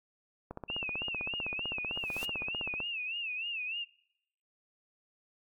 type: click train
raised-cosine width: 1 ms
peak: -26 dBFS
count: 37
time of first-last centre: 0.51-2.803 s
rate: 15.7 Hz
type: tone with vibrato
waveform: sine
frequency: 2651 Hz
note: E7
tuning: 9 cents sharp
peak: -34 dBFS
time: 0.68-3.85 s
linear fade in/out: 20 ms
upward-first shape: sine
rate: 3.3 Hz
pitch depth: 130 cents each way
type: noise with exponential growth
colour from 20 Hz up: white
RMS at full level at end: -42 dBFS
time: 1.89-2.25 s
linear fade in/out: 2 ms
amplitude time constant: 77 ms
effects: noise-tail reverb RT60 0.8 s tail -24 dB re dry + AAC 64 kbps